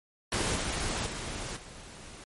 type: noise with level steps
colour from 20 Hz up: pink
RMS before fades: -29 / -32 / -37 / -47 dBFS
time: 0.32-2.24 s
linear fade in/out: 2 ms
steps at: 0.55 / 1.06 / 1.56 s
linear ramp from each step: 10 ms
effects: MP3 48 kbps